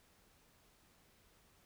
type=silence; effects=pink hiss -69 dBFS RMS until 1.65 s